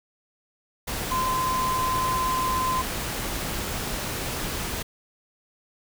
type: tone in noise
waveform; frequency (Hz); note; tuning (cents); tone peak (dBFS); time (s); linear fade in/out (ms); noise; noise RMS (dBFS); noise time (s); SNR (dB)
sine; 1031; C6; -26; -23; 1.11-2.82; 10; pink; -30; 0.87-4.83; +4
effects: none